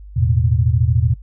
sine chord, E suspended fourth, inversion none, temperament equal, 82.41 / 110 / 123.47 Hz, E2 / A2 / B2, 0 / 0 / 0 cents, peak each -17 dBFS, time 0.16-1.14 s, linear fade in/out 10 ms, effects noise-tail reverb RT60 0.1 s tail -23 dB re dry + added 50 Hz sine -34 dBFS peak until 1.22 s

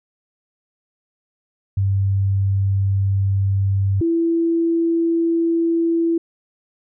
sine tone pair in turn, 97.9 / 333.3 Hz, G2 / E4, -2 / +19 cents, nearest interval octave + major sixth, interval 2121 cents, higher second, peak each -15 dBFS, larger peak neither, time 1.77-4.01 / 4.01-6.18 s, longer first, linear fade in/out 5 ms, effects none

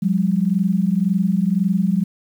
sine tone pair together, 178.71 / 200.6 Hz, F3 / G3, +40 / +40 cents, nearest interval major second, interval 200 cents, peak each -18 / -18 dBFS, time 0.02-2.04 s, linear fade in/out 10 ms, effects 8-bit

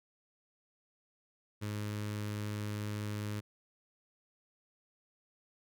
sawtooth tone with notch filter, 104.7 Hz, G#2, 15 cents sharp, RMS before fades -38 dBFS, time 1.61-3.41 s, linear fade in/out 20 ms, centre 730 Hz, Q 1.7, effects none

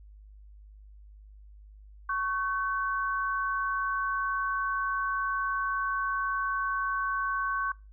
sine tone pair together, 1108.7 / 1527.7 Hz, C#6 / G6, 0 / -45 cents, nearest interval tritone, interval 555 cents, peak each -29 / -31 dBFS, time 2.09-7.72 s, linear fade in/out 5 ms, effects noise-tail reverb RT60 0.3 s tail -24 dB re dry + added 51 Hz sine -48 dBFS peak until 7.92 s

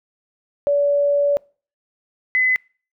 sine tone pair in turn, 573 / 2022 Hz, D5 / B6, -43 / +40 cents, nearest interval octave + minor seventh, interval 2183 cents, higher second, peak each -14 dBFS, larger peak neither, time 0.67-1.37 / 2.35-2.56 s, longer first, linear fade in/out 0 ms, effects noise-tail reverb RT60 0.4 s tail -26 dB re dry

